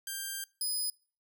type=tone pair in turn; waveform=5% pulse; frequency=1585 / 5007 Hz; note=G6 / D#8; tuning=+19 / +10 cents; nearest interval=octave + minor sixth; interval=1991 cents; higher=second; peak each=-25 dBFS; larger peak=neither; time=0.07-0.44 / 0.61-0.9 s; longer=first; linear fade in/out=2 ms; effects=noise-tail reverb RT60 0.4 s tail -24 dB re dry